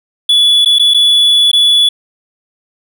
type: tone with dropouts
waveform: triangle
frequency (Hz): 3425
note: A7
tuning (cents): -47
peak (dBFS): -4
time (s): 0.29-1.89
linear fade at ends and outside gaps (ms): 5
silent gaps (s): 0.649-0.658 / 0.786-0.795 / 0.938-0.944 / 1.516-1.531
effects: none